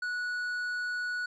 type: tone with tanh clipping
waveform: sine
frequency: 1469 Hz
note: F#6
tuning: 13 cents flat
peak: -32 dBFS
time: 0.02-1.26 s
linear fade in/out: 5 ms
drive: 7 dB
effects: none